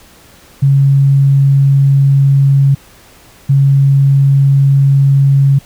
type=tone pair in turn; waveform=sine; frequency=138.1 / 138.1 Hz; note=C#3 / C#3; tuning=-6 / -6 cents; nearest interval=unison; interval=0 cents; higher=neither; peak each=-5 dBFS; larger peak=neither; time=0.62-2.75 / 3.49-5.59 s; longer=first; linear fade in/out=10 ms; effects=pink hiss -42 dBFS RMS until 5.65 s